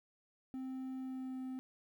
triangle tone with pitch glide, 261 to 259 Hz, C4 to C4, -4 to -17 cents, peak -38 dBFS, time 0.54-1.59 s, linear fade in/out 0 ms, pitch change -13 cents, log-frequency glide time 0.98-1.39 s, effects 12-bit

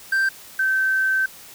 triangle / sine tone pair in turn, 1568 / 1546.4 Hz, G6 / G6, 0 / -24 cents, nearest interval unison, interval 24 cents, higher first, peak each -15 / -17 dBFS, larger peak first, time 0.12-0.29 / 0.59-1.26 s, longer second, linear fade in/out 5 ms, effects white hiss -43 dBFS RMS until 1.54 s

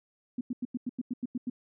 sine tone bursts, 246.9 Hz, B3, in tune, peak -29 dBFS, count 10, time 0.38-1.499 s, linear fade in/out 5 ms, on 30 ms, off 91 ms, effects none

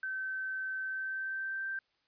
sine tone with pitch glide, 1539 to 1566.8 Hz, G6 to G6, -32 to -1 cents, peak -34 dBFS, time 0.03-1.79 s, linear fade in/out 2 ms, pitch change +31 cents, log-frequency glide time 0.8-1.66 s, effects white hiss -75 dBFS RMS until 2.07 s + resampled to 11025 Hz

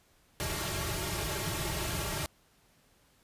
pink noise with comb filter, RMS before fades -34 dBFS, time 0.4-2.26 s, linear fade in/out 0 ms, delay 4 ms, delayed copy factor -0.95, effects pink hiss -66 dBFS RMS until 3.23 s + resampled to 32000 Hz

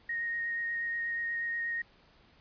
sine tone with vibrato, 1864.7 Hz, A#6, in tune, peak -31 dBFS, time 0.09-1.82 s, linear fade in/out 5 ms, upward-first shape sine, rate 8.3 Hz, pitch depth 11 cents each way, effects pink hiss -62 dBFS RMS until 2.4 s + resampled to 11025 Hz

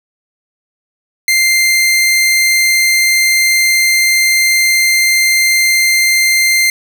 sawtooth tone, 2093 Hz, C7, in tune, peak -5 dBFS, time 1.28-6.7 s, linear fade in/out 2 ms, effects none

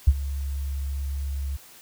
sine tone with ADSR envelope, 69.3 Hz, C#2, in tune, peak -9 dBFS, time 0.07-1.57 s, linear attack 10 ms, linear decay 46 ms, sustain -17 dB, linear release 12 ms, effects white hiss -49 dBFS RMS until 1.81 s

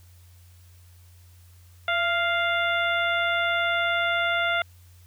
harmonic tone with a mistuned harmonic, 698.5 Hz, F5, in tune, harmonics 1 / 2 / 3 / 4 / 5, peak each -27 / -25 / -28 / -34 / -32 dBFS, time 1.88-4.62 s, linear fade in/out 2 ms, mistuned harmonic 1, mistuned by -47 cents, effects added 88 Hz sine -49 dBFS peak until 5.06 s + white hiss -60 dBFS RMS until 5.06 s

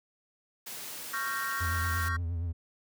white high-pass noise, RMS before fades -41 dBFS, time 0.66-2.09 s, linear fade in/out 10 ms, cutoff 120 Hz, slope 12 dB/octave
triangle chord, G half-diminished seventh, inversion second, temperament equal with one note detuned, 1108.7 / 1373.7 / 1568 / 1864.7 Hz, Db6 / F6 / G6 / Bb6, 0 / -29 / 0 / 0 cents, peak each -35 dBFS, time 1.13-2.17 s, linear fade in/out 10 ms
triangle tone with vibrato, 84.9 Hz, F2, 48 cents flat, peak -28 dBFS, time 1.6-2.53 s, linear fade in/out 20 ms, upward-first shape triangle, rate 8.6 Hz, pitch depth 80 cents each way
effects none

